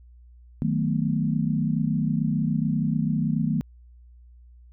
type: chord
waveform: sine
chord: B dominant seventh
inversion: first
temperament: equal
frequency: 155.56 / 185 / 220 / 246.9 Hz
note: D#3 / F#3 / A3 / B3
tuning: 0 / 0 / 0 / 0 cents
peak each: -25 / -29 / -26 / -29 dBFS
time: 0.62-3.61 s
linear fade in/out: 0 ms
effects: added 60 Hz sine -47 dBFS peak until 4.72 s